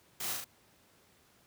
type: noise with echo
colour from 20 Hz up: white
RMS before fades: -38 dBFS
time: 0.2-0.33 s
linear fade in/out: 5 ms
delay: 38 ms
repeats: 3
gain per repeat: -2 dB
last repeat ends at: 0.444 s
effects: pink hiss -65 dBFS RMS until 1.46 s + high-pass 80 Hz 12 dB/octave